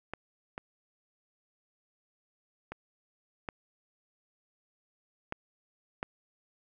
clicks, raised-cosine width 0.5 ms, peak -21 / -23 / -24 / -20 / -19 / -18 dBFS, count 6, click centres 0.136 / 0.579 / 2.72 / 3.488 / 5.324 / 6.029 s, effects none

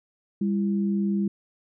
sine tone pair together, 200.1 / 336.5 Hz, G3 / E4, +36 / +36 cents, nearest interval major sixth, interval 900 cents, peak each -22 / -31 dBFS, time 0.41-1.28 s, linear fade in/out 5 ms, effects none

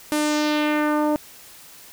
sawtooth tone with low-pass filter sweep, 300.6 Hz, D4, 40 cents sharp, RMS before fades -21 dBFS, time 0.12-1.16 s, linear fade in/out 0 ms, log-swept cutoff 12000 to 720 Hz, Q 1.7, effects white hiss -45 dBFS RMS until 1.92 s

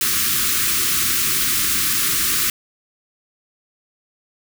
white band-stop noise, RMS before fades -19 dBFS, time 0.01-2.5 s, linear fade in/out 2 ms, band 400 to 1100 Hz, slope 96 dB/octave, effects none

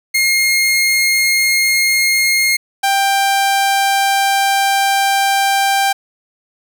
sawtooth tone pair in turn, 2138 / 787.5 Hz, C7 / G5, +37 / +8 cents, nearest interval octave + perfect fourth, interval 1729 cents, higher first, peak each -8 dBFS, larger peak neither, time 0.14-2.57 / 2.83-5.93 s, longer second, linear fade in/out 10 ms, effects none

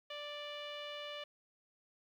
sawtooth tone with low-pass filter, 587.3 Hz, D5, in tune, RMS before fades -45 dBFS, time 0.1-1.24 s, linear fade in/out 5 ms, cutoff 3200 Hz, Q 5, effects 12-bit

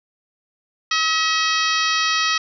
harmonic tone, 640 Hz, D#5, 49 cents sharp, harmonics 2 / 3 / 4 / 5 / 6 / 7 / 8 / 9, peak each -22 / -24 / -25 / -26 / -27 / -27 / -28 / -29 dBFS, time 0.91-2.38 s, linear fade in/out 5 ms, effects none

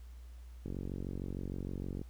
click train, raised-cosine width 3 ms, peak -27 dBFS, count 64, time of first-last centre 0.66-2.015 s, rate 46.5 Hz, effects added 60 Hz sine -47 dBFS peak until 2.09 s + pink hiss -67 dBFS RMS until 2.09 s

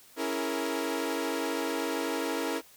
sawtooth chord, A# half-diminished seventh, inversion first, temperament equal with one note detuned, 277.2 / 329.6 / 418.7 / 466.2 Hz, C#4 / E4 / G#4 / A#4, 0 / 0 / +14 / 0 cents, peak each -31 / -30 / -35 / -30 dBFS, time 0.16-2.62 s, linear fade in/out 50 ms, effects white hiss -56 dBFS RMS until 2.76 s

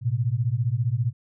sine beating tone pair, 111.6 / 126.6 Hz, A2 / B2, +25 / +43 cents, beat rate 15 Hz, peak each -24 dBFS, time 0.01-1.13 s, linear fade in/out 50 ms, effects none

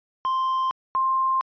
triangle / sine tone pair in turn, 1046.5 / 1053.8 Hz, C6 / C6, 0 / +12 cents, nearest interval unison, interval 12 cents, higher second, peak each -19 dBFS, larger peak neither, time 0.25-0.71 / 0.95-1.41 s, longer neither, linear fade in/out 0 ms, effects resampled to 11025 Hz

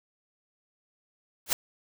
white noise with exponential growth, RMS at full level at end -19 dBFS, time 1.46-1.53 s, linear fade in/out 2 ms, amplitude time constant 15 ms, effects none

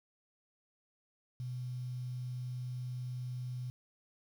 sine tone with quantisation, 125.2 Hz, B2, 24 cents sharp, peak -37 dBFS, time 1.4-3.7 s, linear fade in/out 0 ms, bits 10, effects none

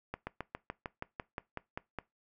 slowing click train, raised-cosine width 0.5 ms, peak -22 dBFS, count 12, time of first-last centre 0.14-1.987 s, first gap 130 ms, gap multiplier 1.05, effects noise-tail reverb RT60 0.2 s tail -21 dB re dry

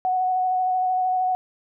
sine tone with vibrato, 740 Hz, F#5, in tune, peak -19 dBFS, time 0.05-1.35 s, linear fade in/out 0 ms, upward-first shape square, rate 13 Hz, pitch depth 12 cents each way, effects none

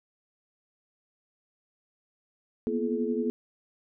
sine tone cluster, 235.2 / 246.6 / 339.3 / 427.4 Hz, A#3 / B3 / F4 / G#4, +16 / -2 / -50 / +50 cents, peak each -31 / -32 / -34 / -30 dBFS, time 2.67-3.3 s, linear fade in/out 0 ms, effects none

